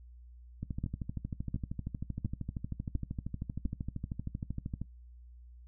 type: two click trains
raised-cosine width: 5 ms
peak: -21 / -24 dBFS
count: 5 / 55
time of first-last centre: 0.84-3.657 / 0.63-4.816 s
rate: 1.42 / 12.9 Hz
effects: noise-tail reverb RT60 0.1 s tail -17 dB re dry + added 60 Hz sine -50 dBFS peak until 5.67 s